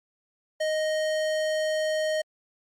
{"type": "tone with hard clipping", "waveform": "sine", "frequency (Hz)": 622.3, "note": "D#5", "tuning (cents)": 0, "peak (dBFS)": -26, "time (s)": [0.6, 2.22], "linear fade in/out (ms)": 10, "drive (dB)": 18, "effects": ["Opus 48 kbps"]}